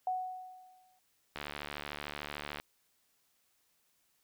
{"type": "tone with exponential decay", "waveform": "sine", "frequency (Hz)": 741, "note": "F#5", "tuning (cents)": 2, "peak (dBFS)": -29, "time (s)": [0.07, 0.99], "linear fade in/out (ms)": 2, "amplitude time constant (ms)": 200}
{"type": "click train", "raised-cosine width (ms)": 0.3, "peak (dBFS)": -23, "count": 92, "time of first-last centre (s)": [1.36, 2.6], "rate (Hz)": 73.4}
{"effects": ["white hiss -74 dBFS RMS until 4.23 s"]}